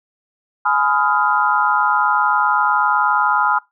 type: chord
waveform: sine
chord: F half-diminished seventh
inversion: first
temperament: just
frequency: 838.1 / 1005.8 / 1257.2 / 1396.9 Hz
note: Ab5 / Cb6 / Eb6 / F6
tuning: +16 / +31 / +18 / 0 cents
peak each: -19 dBFS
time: 0.65-3.59 s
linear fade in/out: 10 ms
effects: noise-tail reverb RT60 0.2 s tail -22 dB re dry